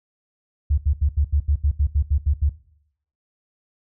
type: tone bursts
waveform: sine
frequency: 72.7 Hz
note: D2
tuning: 17 cents flat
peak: -15 dBFS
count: 12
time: 0.7-2.495 s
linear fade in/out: 10 ms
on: 79 ms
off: 77 ms
effects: noise-tail reverb RT60 0.7 s tail -17 dB re dry